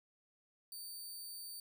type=tone; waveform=15% pulse; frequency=4592 Hz; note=D8; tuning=40 cents flat; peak=-39 dBFS; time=0.72-1.6 s; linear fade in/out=2 ms; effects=none